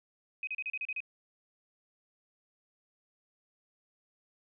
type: tone bursts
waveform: sine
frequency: 2520 Hz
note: D#7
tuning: 21 cents sharp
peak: -33 dBFS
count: 8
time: 0.43-1.004 s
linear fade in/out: 2 ms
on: 42 ms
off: 34 ms
effects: none